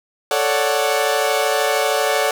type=chord; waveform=sawtooth; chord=D major seventh; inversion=second; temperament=equal; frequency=440 / 554.4 / 587.3 / 740 Hz; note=A4 / C#5 / D5 / F#5; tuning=0 / 0 / 0 / 0 cents; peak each=-18 dBFS; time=0.31-2.31 s; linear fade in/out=2 ms; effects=none